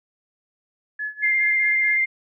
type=tone with tremolo; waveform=sine; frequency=1708 Hz; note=G#6; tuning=48 cents sharp; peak=-24 dBFS; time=0.99-1.98 s; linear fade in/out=5 ms; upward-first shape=sine; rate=4.7 Hz; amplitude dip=90%
type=tone with vibrato; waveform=sine; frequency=2102 Hz; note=C7; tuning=7 cents sharp; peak=-17 dBFS; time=1.22-2.06 s; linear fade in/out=20 ms; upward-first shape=square; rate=16 Hz; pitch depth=12 cents each way
effects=none